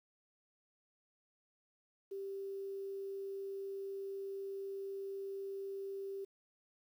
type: tone with quantisation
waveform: sine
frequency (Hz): 392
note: G4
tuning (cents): 0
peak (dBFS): -40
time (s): 2.11-6.25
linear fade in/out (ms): 10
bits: 11
effects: none